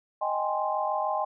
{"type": "chord", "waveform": "sine", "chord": "Ab major seventh", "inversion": "second", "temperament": "equal", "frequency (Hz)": [622.3, 784, 830.6, 1046.5], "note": ["Eb5", "G5", "Ab5", "C6"], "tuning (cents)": [0, 0, 0, 0], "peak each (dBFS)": -31, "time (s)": [0.21, 1.25], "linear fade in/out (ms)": 10, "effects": []}